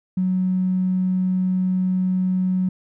triangle tone with tanh clipping, 185 Hz, F#3, in tune, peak -17 dBFS, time 0.17-2.69 s, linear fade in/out 5 ms, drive 2 dB, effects none

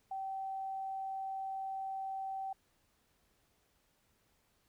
sine tone, 772 Hz, G5, 27 cents flat, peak -37 dBFS, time 0.11-2.53 s, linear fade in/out 5 ms, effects pink hiss -74 dBFS RMS until 4.68 s

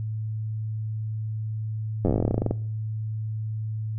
slowing click train, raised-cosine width 2 ms, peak -10 dBFS, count 20, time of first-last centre 2.05-2.51 s, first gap 10 ms, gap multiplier 1.09, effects noise-tail reverb RT60 0.6 s tail -20 dB re dry + added 109 Hz sine -27 dBFS peak until 3.98 s

